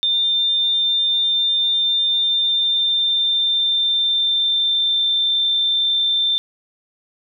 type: tone with pitch glide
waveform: sine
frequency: 3598 to 3569 Hz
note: A7 to A7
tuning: +38 to +24 cents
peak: -15 dBFS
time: 0.03-6.38 s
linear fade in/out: 0 ms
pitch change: -14 cents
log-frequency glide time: 2.17-5.12 s
effects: none